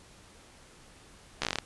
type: slowing click train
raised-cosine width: 0.2 ms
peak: -11 dBFS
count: 9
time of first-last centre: 1.42-1.586 s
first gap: 14 ms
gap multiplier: 1.11
effects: pink hiss -55 dBFS RMS until 1.65 s + resampled to 24000 Hz